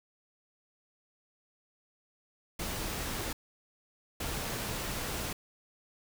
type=noise bursts at uneven times; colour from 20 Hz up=pink; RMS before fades=-36 dBFS; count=2; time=2.59-3.33 / 4.2-5.33 s; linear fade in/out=5 ms; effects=none